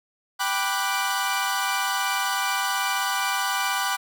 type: chord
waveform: sawtooth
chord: G major seventh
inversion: none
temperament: equal with one note detuned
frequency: 784 / 987.8 / 1174.7 / 1472.3 Hz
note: G5 / B5 / D6 / F#6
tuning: 0 / 0 / 0 / -9 cents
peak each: -25 dBFS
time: 0.39-3.97 s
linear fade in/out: 20 ms
effects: none